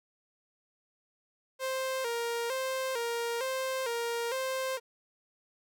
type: tone with vibrato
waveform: sawtooth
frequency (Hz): 495.7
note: B4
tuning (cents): +6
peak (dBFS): -27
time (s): 1.59-4.8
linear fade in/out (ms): 50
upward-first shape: square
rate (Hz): 1.1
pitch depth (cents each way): 98
effects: none